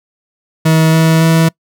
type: tone with pitch steps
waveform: 40% pulse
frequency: 160 / 161.49 / 162.98 Hz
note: D#3 / E3 / E3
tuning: +49 / -35 / -19 cents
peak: -6 dBFS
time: 0.65-1.49 s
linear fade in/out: 10 ms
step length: 280 ms
effects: noise-tail reverb RT60 0.1 s tail -25 dB re dry